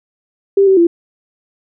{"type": "tone with pitch steps", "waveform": "sine", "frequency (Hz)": [394.8, 383.5, 340.3], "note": ["G4", "G4", "F4"], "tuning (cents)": [12, -38, -45], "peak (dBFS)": -6, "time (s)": [0.57, 0.87], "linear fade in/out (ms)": 5, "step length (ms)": 100, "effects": []}